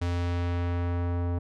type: tone with low-pass filter sweep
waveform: square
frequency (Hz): 87.31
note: F2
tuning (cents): 0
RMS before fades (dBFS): -28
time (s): 0.01-1.39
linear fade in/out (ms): 10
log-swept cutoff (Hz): 6300 to 900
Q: 0.71
effects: none